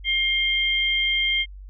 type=tone pair together; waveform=sine; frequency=2124 / 3176 Hz; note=C7 / G7; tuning=+25 / +22 cents; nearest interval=perfect fifth; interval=697 cents; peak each=-22 dBFS; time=0.04-1.46 s; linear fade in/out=50 ms; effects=added 48 Hz sine -37 dBFS peak until 1.69 s